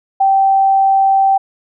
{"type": "tone", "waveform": "sine", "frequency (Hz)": 778, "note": "G5", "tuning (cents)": -13, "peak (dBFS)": -8, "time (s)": [0.2, 1.38], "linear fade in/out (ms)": 10, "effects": []}